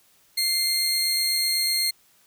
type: tone pair together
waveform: sawtooth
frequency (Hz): 2093 / 4254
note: C7 / C8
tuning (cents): 0 / +28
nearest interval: octave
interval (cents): 1228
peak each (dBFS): -26 / -19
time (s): 0.37-1.91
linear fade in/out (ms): 10
effects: white hiss -60 dBFS RMS until 2.26 s